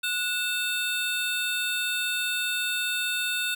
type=tone cluster; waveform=square; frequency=1466 / 2650 / 3635 Hz; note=F#6 / E7 / A#7; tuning=-16 / +9 / -44 cents; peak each=-31 dBFS; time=0.03-3.55 s; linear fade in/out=10 ms; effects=9-bit